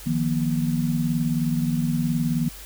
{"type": "chord", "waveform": "sine", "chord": "Eb suspended second", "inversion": "none", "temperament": "equal with one note detuned", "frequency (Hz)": [155.56, 174.61, 238.7], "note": ["Eb3", "F3", "Bb3"], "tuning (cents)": [0, 0, 41], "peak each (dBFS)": [-24, -27, -24], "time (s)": [0.06, 2.49], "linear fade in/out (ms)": 10, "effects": ["added 50 Hz sine -42 dBFS peak until 2.65 s", "white hiss -42 dBFS RMS until 2.65 s"]}